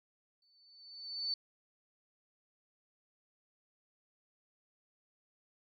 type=tone with exponential growth; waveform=sine; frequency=4508 Hz; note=C#8; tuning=28 cents sharp; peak=-31 dBFS; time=0.42-1.34 s; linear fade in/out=2 ms; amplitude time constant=200 ms; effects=none